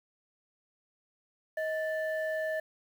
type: tone pair together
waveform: sine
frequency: 630.9 / 1760 Hz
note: D#5 / A6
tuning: +24 / 0 cents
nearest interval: octave + tritone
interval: 1776 cents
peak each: -30 / -35 dBFS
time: 1.57-2.6 s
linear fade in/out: 5 ms
effects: tanh soft clip ceiling -24 dBFS + 9-bit